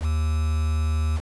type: tone with quantisation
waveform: triangle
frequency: 77.78 Hz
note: D#2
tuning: in tune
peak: -18 dBFS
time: 0-1.21 s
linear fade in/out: 50 ms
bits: 6
effects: resampled to 24000 Hz